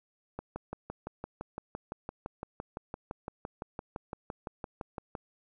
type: click train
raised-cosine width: 1 ms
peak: -23 dBFS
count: 29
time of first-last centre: 0.39-5.152 s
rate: 5.88 Hz
effects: none